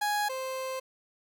30% pulse tone pair in turn, 830.6 / 523.2 Hz, G#5 / C5, 0 / 0 cents, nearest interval minor sixth, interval 800 cents, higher first, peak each -24 / -30 dBFS, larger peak first, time 0.01-0.29 / 0.29-0.8 s, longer second, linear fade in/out 10 ms, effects none

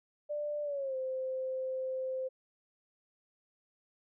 sine tone with pitch glide, 591 to 520.5 Hz, D5 to C5, +11 to -9 cents, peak -33 dBFS, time 0.29-2.29 s, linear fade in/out 20 ms, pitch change -220 cents, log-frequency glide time 0.63-0.96 s, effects none

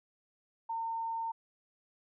sine tone, 910 Hz, A#5, 42 cents flat, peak -33 dBFS, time 0.69-1.32 s, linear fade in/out 10 ms, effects none

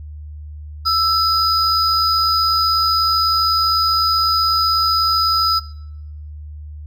triangle tone pair together, 1318.5 / 4978 Hz, E6 / D#8, 0 / 0 cents, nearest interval octave + major seventh, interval 2300 cents, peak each -15 dBFS, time 0.85-5.6 s, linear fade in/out 20 ms, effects noise-tail reverb RT60 0.9 s tail -23 dB re dry + added 75 Hz sine -30 dBFS peak until 6.86 s

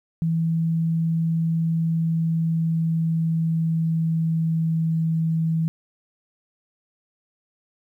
sine tone with pitch glide, 163.9 to 162.11 Hz, E3 to E3, -10 to -29 cents, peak -19 dBFS, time 0.22-5.68 s, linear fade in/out 0 ms, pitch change -19 cents, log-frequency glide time 1.75-5.01 s, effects 10-bit

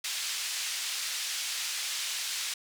pink band-pass noise, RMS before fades -34 dBFS, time 0.04-2.54 s, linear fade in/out 5 ms, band 2900 to 8200 Hz, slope 12 dB/octave, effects none

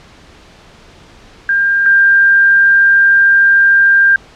sine tone pair in turn, 1600 / 1593.3 Hz, G6 / G6, +35 / +28 cents, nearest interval unison, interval 7 cents, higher first, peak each -9 / -5 dBFS, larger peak second, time 1.49-1.86 / 1.86-4.16 s, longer second, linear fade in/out 2 ms, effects pink hiss -41 dBFS RMS until 4.35 s + low-pass 5000 Hz 12 dB/octave

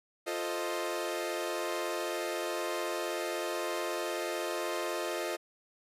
sawtooth chord, F dominant seventh, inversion none, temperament equal, 349.2 / 440 / 523.3 / 622.3 Hz, F4 / A4 / C5 / Eb5, 0 / 0 / 0 / 0 cents, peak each -33 / -36 / -36 / -33 dBFS, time 0.26-5.37 s, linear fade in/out 20 ms, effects resampled to 32000 Hz

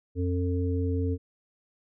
harmonic tone, 89.5 Hz, F2, 43 cents sharp, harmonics 1 / 3 / 5, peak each -26 / -31 / -33 dBFS, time 0.15-1.18 s, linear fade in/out 50 ms, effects none

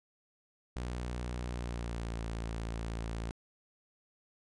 sawtooth tone with pitch glide, 60.8 to 56.4 Hz, B1 to A1, -26 to +44 cents, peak -32 dBFS, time 0.76-3.31 s, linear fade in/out 0 ms, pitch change -130 cents, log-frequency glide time 1.49-2.21 s, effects resampled to 22050 Hz

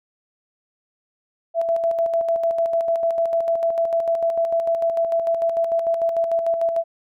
sine tone with tremolo, 667 Hz, E5, 20 cents sharp, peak -16 dBFS, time 1.54-6.84 s, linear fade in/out 50 ms, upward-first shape square, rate 6.7 Hz, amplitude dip 45%, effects none

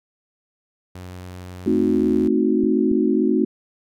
sawtooth tone with pitch glide, 90.8 to 79.05 Hz, F#2 to D#2, -32 to +28 cents, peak -30 dBFS, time 0.95-2.28 s, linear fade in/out 5 ms, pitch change -240 cents, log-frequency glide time 1.91-2.02 s
sine chord, A diminished seventh, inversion none, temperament equal with one note detuned, 220 / 261.6 / 311.1 / 366.8 Hz, A3 / C4 / Eb4 / Gb4, 0 / 0 / 0 / -15 cents, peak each -21 dBFS, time 1.66-3.45 s, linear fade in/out 5 ms
clicks, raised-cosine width 5 ms, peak -22 dBFS, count 2, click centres 2.637 / 2.916 s
effects none

